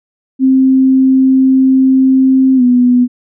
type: tone with pitch glide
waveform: sine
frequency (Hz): 263.3 to 247.1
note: C4 to B3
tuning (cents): +11 to +1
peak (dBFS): -5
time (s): 0.39-3.08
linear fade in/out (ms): 50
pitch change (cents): -110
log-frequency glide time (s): 2.56-2.62
effects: none